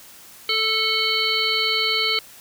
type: harmonic tone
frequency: 440 Hz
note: A4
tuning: in tune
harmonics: 1 / 3 / 5 / 7 / 9 / 10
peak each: -30 / -29 / -24 / -24 / -27 / -24 dBFS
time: 0.49-2.19 s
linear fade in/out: 2 ms
effects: white hiss -45 dBFS RMS until 2.4 s